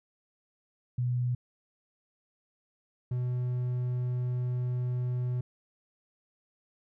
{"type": "tone pair in turn", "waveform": ["sine", "triangle"], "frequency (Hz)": [123.47, 124.26], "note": ["B2", "B2"], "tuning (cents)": [0, 11], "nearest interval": "unison", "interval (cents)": 11, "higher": "second", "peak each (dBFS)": -26, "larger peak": "neither", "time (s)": [[0.98, 1.35], [3.11, 5.41]], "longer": "second", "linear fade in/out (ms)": 5, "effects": []}